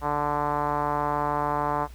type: tone with low-pass filter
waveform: 5% pulse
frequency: 146.83 Hz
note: D3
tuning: in tune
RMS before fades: -26 dBFS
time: 0.01-1.88 s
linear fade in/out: 50 ms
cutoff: 980 Hz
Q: 2.8
effects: added 60 Hz sine -41 dBFS peak until 1.94 s + pink hiss -54 dBFS RMS until 1.94 s

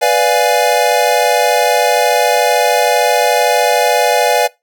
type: chord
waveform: square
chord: B diminished seventh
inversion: none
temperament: equal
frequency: 493.9 / 587.3 / 698.5 / 830.6 Hz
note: B4 / D5 / F5 / Ab5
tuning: 0 / 0 / 0 / 0 cents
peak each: -16 dBFS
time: 0.01-4.48 s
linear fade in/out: 20 ms
effects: noise-tail reverb RT60 0.2 s tail -21 dB re dry

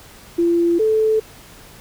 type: tone pair in turn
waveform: sine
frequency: 341.3 / 437.1 Hz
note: F4 / A4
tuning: -40 / -11 cents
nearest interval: major third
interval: 429 cents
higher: second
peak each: -13 dBFS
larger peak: neither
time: 0.38-0.79 / 0.79-1.2 s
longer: neither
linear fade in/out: 10 ms
effects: pink hiss -43 dBFS RMS until 1.8 s

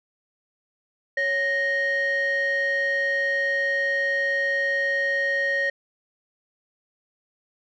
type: tone pair together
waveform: sine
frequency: 554.4 / 1864.7 Hz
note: C#5 / A#6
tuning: 0 / 0 cents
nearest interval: octave + major sixth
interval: 2100 cents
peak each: -25 / -20 dBFS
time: 1.17-5.7 s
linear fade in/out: 5 ms
effects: tanh soft clip ceiling -18 dBFS

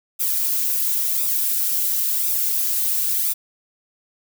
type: noise with flanger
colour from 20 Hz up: violet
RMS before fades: -21 dBFS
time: 0.19-3.34 s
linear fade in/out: 20 ms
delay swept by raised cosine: 0.81 to 4.51 ms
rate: 0.96 Hz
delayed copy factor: +0.85
effects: none

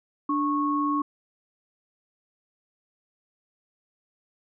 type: tone pair together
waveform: sine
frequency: 293.7 / 1100 Hz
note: D4 / C#6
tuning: 0 / -14 cents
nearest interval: octave + major seventh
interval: 2286 cents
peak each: -25 dBFS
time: 0.29-1.02 s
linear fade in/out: 5 ms
effects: none

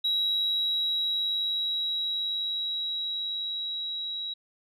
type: tone with level ramp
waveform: sine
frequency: 3867 Hz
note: B7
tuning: 37 cents flat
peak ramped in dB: -22 to -31 dBFS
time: 0.04-4.34 s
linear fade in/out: 10 ms
effects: tanh soft clip ceiling -20 dBFS

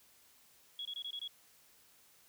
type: tone bursts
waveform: sine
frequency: 3342 Hz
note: G#7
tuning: 10 cents sharp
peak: -39 dBFS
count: 6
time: 0.79-1.277 s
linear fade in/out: 2 ms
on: 62 ms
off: 23 ms
effects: white hiss -65 dBFS RMS until 2.28 s

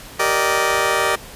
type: chord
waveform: 15% pulse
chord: Eb major seventh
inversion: first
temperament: just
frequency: 388.9 / 466.7 / 583.4 / 622.3 Hz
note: G4 / Bb4 / D5 / Eb5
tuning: -14 / +2 / -12 / 0 cents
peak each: -16 dBFS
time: 0.19-1.16 s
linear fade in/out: 10 ms
effects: pink hiss -38 dBFS RMS until 1.35 s + resampled to 32000 Hz

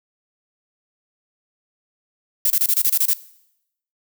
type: noise bursts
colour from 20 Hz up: violet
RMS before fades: -17 dBFS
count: 9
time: 2.45-3.134 s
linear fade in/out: 2 ms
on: 52 ms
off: 27 ms
effects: noise-tail reverb RT60 0.8 s tail -19 dB re dry

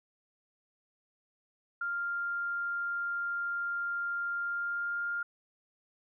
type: tone with pitch glide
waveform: sine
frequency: 1396.9 to 1405 Hz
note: F6 to F6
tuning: 0 to +10 cents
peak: -31 dBFS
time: 1.81-5.23 s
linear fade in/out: 5 ms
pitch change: +10 cents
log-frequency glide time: 4.34-5.09 s
effects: none

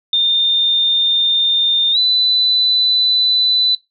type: tone with pitch glide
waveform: sine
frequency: 3621 to 3995 Hz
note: A7 to B7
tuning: +49 to +19 cents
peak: -11 dBFS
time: 0.13-3.75 s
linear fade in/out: 2 ms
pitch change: +170 cents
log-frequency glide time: 1.92-1.98 s
effects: noise-tail reverb RT60 0.2 s tail -20 dB re dry

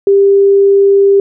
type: tone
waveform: sine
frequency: 396.6 Hz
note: G4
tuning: 20 cents sharp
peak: -4 dBFS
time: 0.07-1.2 s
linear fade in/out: 2 ms
effects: none

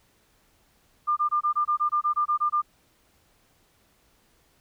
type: tone bursts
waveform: sine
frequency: 1200 Hz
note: D6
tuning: 37 cents sharp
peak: -20 dBFS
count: 13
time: 1.07-2.62 s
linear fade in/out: 20 ms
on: 98 ms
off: 23 ms
effects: pink hiss -64 dBFS RMS until 4.6 s

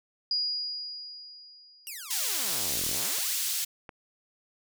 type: tone with exponential decay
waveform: sine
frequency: 4882 Hz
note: D#8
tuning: 34 cents flat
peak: -24 dBFS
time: 0.31-2.29 s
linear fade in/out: 2 ms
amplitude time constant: 430 ms
type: exponential two-way sweep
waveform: 5% pulse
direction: down then up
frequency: 2915 to 34.24 to 2915 Hz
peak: -28 dBFS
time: 1.87-3.36 s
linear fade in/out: 0 ms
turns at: 2.87 s
type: high-pass noise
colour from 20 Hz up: pink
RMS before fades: -30 dBFS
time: 2.1-3.65 s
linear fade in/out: 10 ms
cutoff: 4300 Hz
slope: 12 dB/octave
type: clicks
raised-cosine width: 0.5 ms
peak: -27 dBFS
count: 2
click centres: 3.185 / 3.892 s
effects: none

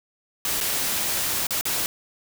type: noise with dropouts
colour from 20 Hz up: white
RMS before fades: -25 dBFS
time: 0.45-1.86 s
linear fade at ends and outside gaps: 1 ms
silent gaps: 0.604-0.61 / 1.469-1.507 / 1.611-1.654 s
effects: none

